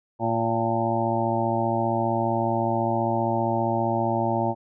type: harmonic tone with a mistuned harmonic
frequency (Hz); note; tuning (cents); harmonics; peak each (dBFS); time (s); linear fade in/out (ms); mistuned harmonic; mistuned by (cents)
114.9; A#2; -25; 1 / 2 / 3 / 5 / 6 / 7 / 8; -29 / -29 / -29 / -29 / -29 / -29 / -29; 0.19-4.55; 50; 8; -37
effects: none